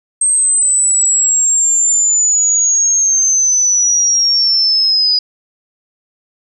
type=linear sweep; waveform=sine; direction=down; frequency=8372 to 4928 Hz; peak=-9 dBFS; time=0.21-5.19 s; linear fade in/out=5 ms; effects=none